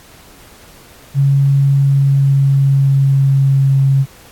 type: tone with pitch glide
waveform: sine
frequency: 138.59 to 136.13 Hz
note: C#3 to C#3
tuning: 0 to -31 cents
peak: -8 dBFS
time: 1.14-4.06 s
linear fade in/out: 50 ms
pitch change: -31 cents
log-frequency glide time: 1.73-3.74 s
effects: pink hiss -42 dBFS RMS until 4.31 s + AAC 64 kbps